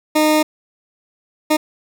20% pulse tone bursts at uneven times, 307.2 Hz, D#4, 22 cents flat, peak -7 dBFS, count 2, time 0.15-0.43 / 1.5-1.57 s, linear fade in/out 10 ms, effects none

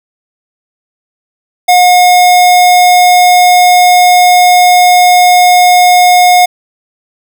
square tone, 720 Hz, F#5, 47 cents flat, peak -3 dBFS, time 1.68-6.46 s, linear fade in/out 10 ms, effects none

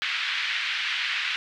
pink band-pass noise, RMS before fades -28 dBFS, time 0.02-1.36 s, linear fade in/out 0 ms, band 1700 to 3600 Hz, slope 24 dB/octave, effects none

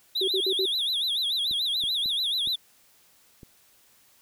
triangle tone with vibrato, 3625 Hz, A#7, 49 cents flat, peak -23 dBFS, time 0.15-2.56 s, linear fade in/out 10 ms, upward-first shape sine, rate 6.9 Hz, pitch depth 190 cents each way
sine tone bursts, 381.7 Hz, G4, 46 cents flat, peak -25 dBFS, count 4, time 0.21-0.657 s, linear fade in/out 5 ms, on 69 ms, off 57 ms
clicks, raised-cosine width 3 ms, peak -32 dBFS, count 5, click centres 1.512 / 1.838 / 2.059 / 2.474 / 3.432 s
effects white hiss -60 dBFS RMS until 4.21 s

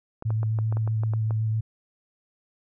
clicks, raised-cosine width 1 ms, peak -22 dBFS, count 10, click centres 0.224 / 0.305 / 0.431 / 0.588 / 0.725 / 0.77 / 0.876 / 1.035 / 1.136 / 1.308 s
sine tone with vibrato, 110 Hz, A2, in tune, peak -22 dBFS, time 0.25-1.61 s, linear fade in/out 10 ms, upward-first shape square, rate 7.8 Hz, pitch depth 12 cents each way
effects none

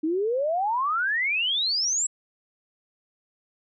sine exponential sweep, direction up, 301.9 to 7880 Hz, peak -22 dBFS, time 0.03-2.07 s, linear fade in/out 10 ms, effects none

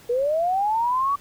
sine linear sweep, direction up, 466.2 to 1150 Hz, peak -19 dBFS, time 0.09-1.16 s, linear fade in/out 10 ms, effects pink hiss -50 dBFS RMS until 1.2 s

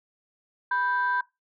sine tone pair together, 987.8 / 1568 Hz, B5 / G6, 0 / 0 cents, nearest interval minor sixth, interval 800 cents, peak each -25 dBFS, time 0.71-1.21 s, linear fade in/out 5 ms, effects noise-tail reverb RT60 0.2 s tail -19 dB re dry + tanh soft clip ceiling -16 dBFS

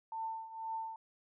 sine tone with tremolo, 895 Hz, A5, 29 cents sharp, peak -35 dBFS, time 0.12-0.96 s, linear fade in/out 2 ms, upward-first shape triangle, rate 2 Hz, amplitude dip 80%, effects none

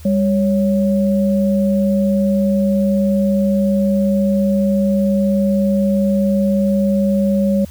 sine tone pair together, 199.9 / 554.4 Hz, G3 / C#5, +34 / 0 cents, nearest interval octave + tritone, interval 1766 cents, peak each -13 / -19 dBFS, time 0.05-7.65 s, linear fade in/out 5 ms, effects added 79 Hz sine -34 dBFS peak until 7.7 s + white hiss -45 dBFS RMS until 7.7 s

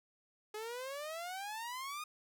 sawtooth exponential sweep, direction up, 419.3 to 1244.5 Hz, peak -37 dBFS, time 0.54-2.04 s, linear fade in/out 5 ms, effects none

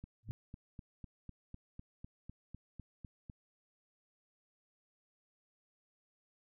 click train, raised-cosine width 5 ms, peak -35 dBFS, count 14, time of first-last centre 0.04-3.298 s, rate 3.99 Hz
sine tone with exponential growth, 109.3 Hz, A2, 11 cents flat, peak -32 dBFS, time 0.23-0.31 s, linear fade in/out 0 ms, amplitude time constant 16 ms
effects none

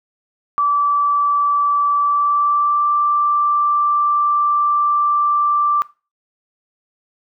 sine tone with pitch glide, 1158 to 1174.8 Hz, D6 to D6, -25 to 0 cents, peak -13 dBFS, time 0.58-5.82 s, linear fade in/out 0 ms, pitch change +25 cents, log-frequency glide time 2-2.88 s, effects noise-tail reverb RT60 0.3 s tail -19 dB re dry

